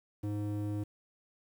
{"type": "tone with band-pass filter", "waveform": "square", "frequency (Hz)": 103.83, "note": "G#2", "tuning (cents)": 0, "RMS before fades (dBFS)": -35, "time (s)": [0.23, 0.84], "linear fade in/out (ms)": 10, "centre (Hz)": 220, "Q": 3.1, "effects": ["10-bit"]}